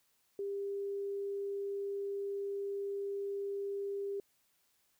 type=tone; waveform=sine; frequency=399 Hz; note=G4; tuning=31 cents sharp; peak=-35 dBFS; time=0.39-4.2 s; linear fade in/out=2 ms; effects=white hiss -74 dBFS RMS until 4.99 s